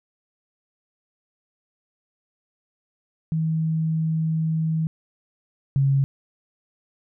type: tone pair in turn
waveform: sine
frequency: 160 / 137.39 Hz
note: D#3 / C#3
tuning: +49 / -15 cents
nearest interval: minor third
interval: 264 cents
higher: first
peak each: -20 / -16 dBFS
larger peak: second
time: 3.32-4.87 / 5.76-6.04 s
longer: first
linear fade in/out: 0 ms
effects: none